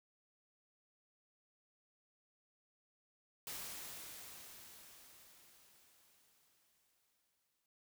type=noise with exponential decay; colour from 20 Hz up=white; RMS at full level=-45 dBFS; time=3.47-7.66 s; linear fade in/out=1 ms; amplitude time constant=910 ms; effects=none